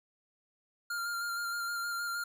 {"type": "tone with vibrato", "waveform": "square", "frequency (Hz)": 1396.9, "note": "F6", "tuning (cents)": 0, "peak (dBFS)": -34, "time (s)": [0.9, 2.24], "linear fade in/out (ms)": 5, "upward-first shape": "square", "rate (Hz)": 6.4, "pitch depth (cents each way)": 17, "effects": []}